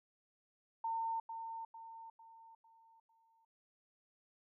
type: tone with echo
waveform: sine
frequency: 907 Hz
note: A#5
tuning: 48 cents flat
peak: -35 dBFS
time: 0.84-1.2 s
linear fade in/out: 5 ms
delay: 450 ms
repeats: 5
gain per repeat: -7 dB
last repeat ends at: 3.45 s
effects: none